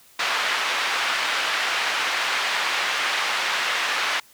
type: band-pass noise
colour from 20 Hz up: pink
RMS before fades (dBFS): -24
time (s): 0.19-4.2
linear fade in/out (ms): 5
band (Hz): 1200 to 3400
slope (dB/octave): 12
effects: white hiss -53 dBFS RMS until 4.33 s